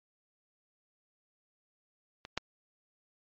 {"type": "clicks", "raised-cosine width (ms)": 0.2, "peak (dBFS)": [-24, -12], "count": 2, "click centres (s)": [2.251, 2.376], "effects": ["low-pass 5000 Hz 12 dB/octave", "MP3 48 kbps"]}